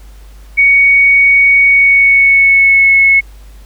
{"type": "tone with pitch glide", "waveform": "sine", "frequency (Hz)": [2235, 2192], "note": ["C#7", "C#7"], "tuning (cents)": [14, -20], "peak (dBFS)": -4, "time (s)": [0.57, 3.21], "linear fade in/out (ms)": 20, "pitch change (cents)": -34, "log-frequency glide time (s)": [1.66, 2.95], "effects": ["added 50 Hz sine -32 dBFS peak until 3.65 s", "pink hiss -46 dBFS RMS until 3.65 s"]}